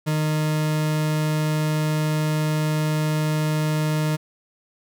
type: tone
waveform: 40% pulse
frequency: 153.9 Hz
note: D#3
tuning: 19 cents flat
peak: -19 dBFS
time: 0.06-4.17 s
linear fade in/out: 20 ms
effects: none